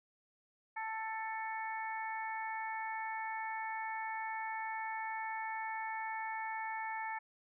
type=harmonic tone; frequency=442.2 Hz; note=A4; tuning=9 cents sharp; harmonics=2 / 3 / 4 / 5; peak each=-39 / -50 / -44 / -46 dBFS; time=0.76-7.19 s; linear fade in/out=10 ms; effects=none